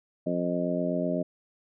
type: harmonic tone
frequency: 88 Hz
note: F2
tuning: 14 cents sharp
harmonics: 2 / 3 / 4 / 5 / 6 / 7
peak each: -31 / -31 / -35 / -38 / -37 / -30 dBFS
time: 0.26-1.23 s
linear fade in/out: 10 ms
effects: none

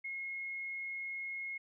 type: tone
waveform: sine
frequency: 2161 Hz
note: C#7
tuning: 45 cents flat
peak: -38 dBFS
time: 0.04-1.58 s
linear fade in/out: 10 ms
effects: none

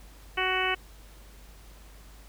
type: harmonic tone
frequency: 372.7 Hz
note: F#4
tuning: 13 cents sharp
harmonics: 1 / 2 / 3 / 4 / 5 / 6 / 7 / 8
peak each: -33 / -33 / -33 / -33 / -33 / -33 / -33 / -33 dBFS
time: 0.37-0.75 s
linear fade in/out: 10 ms
effects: added 50 Hz sine -48 dBFS peak until 2.28 s + pink hiss -55 dBFS RMS until 2.28 s

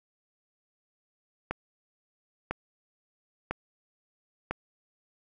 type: click train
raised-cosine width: 0.5 ms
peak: -15 dBFS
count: 4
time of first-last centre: 1.51-4.51 s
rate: 1 Hz
effects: none

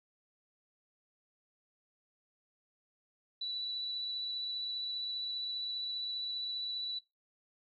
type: tone with vibrato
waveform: sine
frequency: 3951 Hz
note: B7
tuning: in tune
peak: -35 dBFS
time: 3.41-6.99 s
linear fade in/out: 5 ms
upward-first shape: sine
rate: 15 Hz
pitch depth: 9 cents each way
effects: noise-tail reverb RT60 0.2 s tail -19 dB re dry + MP3 96 kbps

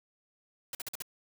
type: noise bursts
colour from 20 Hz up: white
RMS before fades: -38 dBFS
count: 5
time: 0.73-1.022 s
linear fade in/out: 2 ms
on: 20 ms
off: 48 ms
effects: none

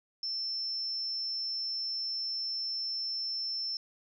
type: tone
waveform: sine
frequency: 5340 Hz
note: E8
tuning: 22 cents sharp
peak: -32 dBFS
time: 0.23-3.77 s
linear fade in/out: 2 ms
effects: none

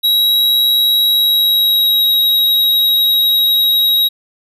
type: tone with pitch glide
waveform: square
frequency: 3857 to 3822 Hz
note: B7 to A#7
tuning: -42 to +43 cents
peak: -10 dBFS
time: 0.03-4.09 s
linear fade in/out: 20 ms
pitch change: -15 cents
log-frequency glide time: 1.1-2.04 s
effects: none

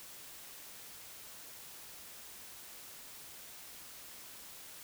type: silence
effects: white hiss -51 dBFS RMS until 4.83 s

